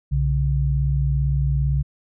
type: tone pair together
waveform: sine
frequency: 62.4 / 140.08 Hz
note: B1 / C#3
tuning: +19 / +18 cents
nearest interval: octave + major second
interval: 1399 cents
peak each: -20 dBFS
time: 0.11-1.83 s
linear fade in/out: 20 ms
effects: none